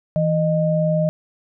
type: tone pair together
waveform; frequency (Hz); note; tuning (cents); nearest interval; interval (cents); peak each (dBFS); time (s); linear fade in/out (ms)
sine; 163.06 / 616; E3 / D#5; -19 / -17; octave + major seventh; 2302; -18 / -19; 0.16-1.09; 0
effects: none